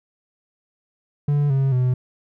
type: tone with pitch steps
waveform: triangle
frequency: 145.1 / 135.38 / 126.32 Hz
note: D3 / C#3 / B2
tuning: -21 / -41 / +39 cents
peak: -14 dBFS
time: 1.28-1.94 s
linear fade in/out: 5 ms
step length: 220 ms
effects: none